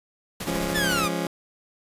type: noise with tremolo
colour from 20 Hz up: pink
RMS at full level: -31 dBFS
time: 0.4-1.06 s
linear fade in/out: 5 ms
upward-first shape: triangle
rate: 14 Hz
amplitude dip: 50%
type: chord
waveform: 20% pulse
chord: Db major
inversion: first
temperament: just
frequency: 173.24 / 207.9 / 277.2 Hz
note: F3 / Ab3 / Db4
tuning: -14 / +2 / 0 cents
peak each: -23 / -28 / -26 dBFS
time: 0.47-1.27 s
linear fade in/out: 2 ms
type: linear sweep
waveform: sawtooth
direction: down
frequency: 1788 to 1166 Hz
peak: -20 dBFS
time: 0.74-1.09 s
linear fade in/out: 20 ms
effects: resampled to 32000 Hz